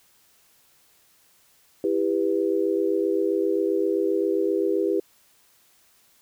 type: chord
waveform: sine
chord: E minor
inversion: none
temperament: equal with one note detuned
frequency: 329.6 / 397.2 / 493.9 Hz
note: E4 / G4 / B4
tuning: 0 / +23 / 0 cents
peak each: -25 / -23 / -27 dBFS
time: 1.84-5 s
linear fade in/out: 2 ms
effects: white hiss -60 dBFS RMS until 6.21 s